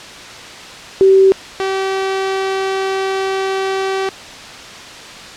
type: tone pair in turn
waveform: sine / sawtooth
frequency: 384.9 / 384.9 Hz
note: G4 / G4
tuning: -32 / -32 cents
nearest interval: unison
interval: 0 cents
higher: neither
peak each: -5 / -12 dBFS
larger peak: first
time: 1.01-1.32 / 1.6-4.09 s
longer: second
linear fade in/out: 0 ms
effects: white hiss -32 dBFS RMS until 5.36 s + low-pass 5000 Hz 12 dB/octave